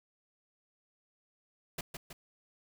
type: noise with echo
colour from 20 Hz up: pink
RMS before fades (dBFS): -37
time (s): 1.78-1.81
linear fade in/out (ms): 5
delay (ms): 160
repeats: 2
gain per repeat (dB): -5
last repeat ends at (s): 2.13
effects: none